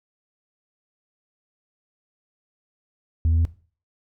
sine tone with pitch steps, 80.9 / 81.89 / 82.89 Hz, E2 / E2 / E2, -32 / -11 / +10 cents, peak -14 dBFS, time 3.25-3.451 s, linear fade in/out 0 ms, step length 67 ms, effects noise-tail reverb RT60 0.4 s tail -18 dB re dry + tanh soft clip ceiling -15 dBFS

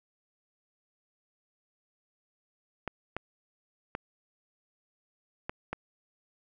clicks, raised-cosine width 0.5 ms, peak -18 dBFS, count 5, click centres 2.877 / 3.166 / 3.951 / 5.495 / 5.73 s, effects none

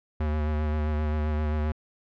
square tone with vibrato, 76.1 Hz, D#2, 38 cents flat, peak -25 dBFS, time 0.2-1.72 s, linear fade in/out 5 ms, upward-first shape sine, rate 7.6 Hz, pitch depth 26 cents each way, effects low-pass 2000 Hz 12 dB/octave

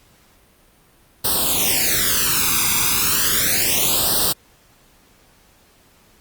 white noise with flanger, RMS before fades -18 dBFS, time 1.24-4.33 s, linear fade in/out 10 ms, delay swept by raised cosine 0.22 to 0.83 ms, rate 0.34 Hz, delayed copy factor +0.95, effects pink hiss -54 dBFS RMS until 6.2 s + Opus 48 kbps

